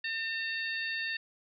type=harmonic tone with a mistuned harmonic; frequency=903 Hz; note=A5; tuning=45 cents sharp; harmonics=2 / 3 / 4 / 5; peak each=-34 / -38 / -42 / -42 dBFS; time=0.04-1.17 s; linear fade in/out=5 ms; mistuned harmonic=4; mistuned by=+30 cents; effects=none